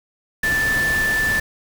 sine tone in noise, 1760 Hz, A6, in tune, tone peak -17 dBFS, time 0.43-1.4 s, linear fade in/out 5 ms, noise pink, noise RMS -27 dBFS, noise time 0.43-1.4 s, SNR +7 dB, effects none

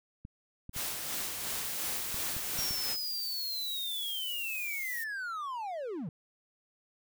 clicks, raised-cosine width 5 ms, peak -31 dBFS, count 7, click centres 0.251 / 0.694 / 0.764 / 2.144 / 2.366 / 2.59 / 2.709 s
white noise with tremolo, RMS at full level -35 dBFS, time 0.73-2.97 s, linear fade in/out 50 ms, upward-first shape sine, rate 2.8 Hz, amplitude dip 35%
violet noise, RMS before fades -41 dBFS, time 1.64-5.04 s, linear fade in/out 5 ms
triangle linear sweep, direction down, 5650 to 134.6 Hz, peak -33 dBFS, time 2.58-6.09 s, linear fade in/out 2 ms
effects none

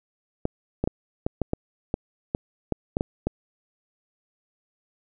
clicks, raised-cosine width 2 ms, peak -10 dBFS, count 12, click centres 0.454 / 0.84 / 0.875 / 1.265 / 1.417 / 1.534 / 1.941 / 2.349 / 2.723 / 2.969 / 3.009 / 3.27 s, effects none

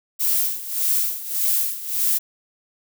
violet noise with tremolo, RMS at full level -19 dBFS, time 0.19-2.19 s, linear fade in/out 20 ms, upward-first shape sine, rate 1.7 Hz, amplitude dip 80%, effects none

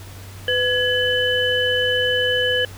sine tone cluster, 501 / 1683 / 3012 Hz, B4 / G#6 / F#7, +25 / +23 / +30 cents, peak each -21 dBFS, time 0.48-2.65 s, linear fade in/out 2 ms, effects added 96 Hz sine -36 dBFS peak until 2.77 s + pink hiss -42 dBFS RMS until 2.77 s

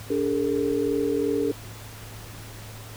sine tone cluster, 288.4 / 410.2 / 453 Hz, D4 / G#4 / A#4, -31 / -21 / -50 cents, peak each -26 dBFS, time 0.1-1.52 s, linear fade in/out 5 ms, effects added 108 Hz sine -41 dBFS peak until 2.96 s + pink hiss -43 dBFS RMS until 2.96 s

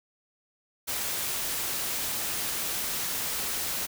white noise, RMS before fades -31 dBFS, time 0.87-3.87 s, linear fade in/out 20 ms, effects none

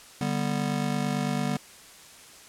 square chord, G major, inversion second, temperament just, 147 / 196 / 245 Hz, D3 / G3 / B3, +2 / 0 / -14 cents, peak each -31 dBFS, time 0.21-1.57 s, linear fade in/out 2 ms, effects white hiss -49 dBFS RMS until 2.48 s + low-pass 10000 Hz 12 dB/octave

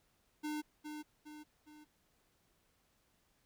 square tone with echo, 302.1 Hz, D4, 49 cents sharp, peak -38 dBFS, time 0.43-0.62 s, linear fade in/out 20 ms, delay 410 ms, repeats 3, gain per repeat -6 dB, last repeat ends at 1.85 s, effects pink hiss -75 dBFS RMS until 3.45 s

